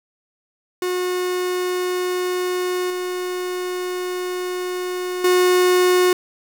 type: tone with level steps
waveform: 45% pulse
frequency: 362.8 Hz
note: F#4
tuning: 34 cents flat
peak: -20 / -23 / -13 dBFS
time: 0.82-6.13 s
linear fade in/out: 2 ms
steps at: 2.9 / 5.24 s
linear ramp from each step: 5 ms
effects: 8-bit